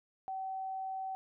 sine tone, 764 Hz, G5, 45 cents flat, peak -36 dBFS, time 0.28-1.15 s, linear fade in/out 0 ms, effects none

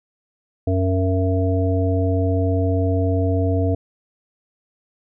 harmonic tone with a mistuned harmonic, 92.5 Hz, F#2, in tune, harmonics 1 / 3 / 5 / 7, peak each -18 / -23 / -25 / -26 dBFS, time 0.67-3.75 s, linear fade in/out 5 ms, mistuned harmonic 7, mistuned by +48 cents, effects none

